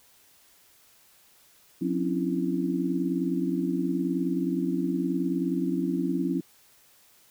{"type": "tone cluster", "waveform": "sine", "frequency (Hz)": [180, 263.1, 282.2, 332.6], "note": ["F#3", "C4", "C#4", "E4"], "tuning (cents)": [-47, 10, 31, 16], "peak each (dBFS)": -30, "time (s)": [1.81, 6.41], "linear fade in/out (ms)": 10, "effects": ["white hiss -59 dBFS RMS until 7.3 s"]}